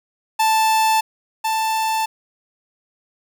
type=tone pair in turn; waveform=45% pulse; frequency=880 / 883.1 Hz; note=A5 / A5; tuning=0 / +6 cents; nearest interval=unison; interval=6 cents; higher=second; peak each=-14 / -18 dBFS; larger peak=first; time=0.39-1.01 / 1.44-2.06 s; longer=neither; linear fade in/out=10 ms; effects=9-bit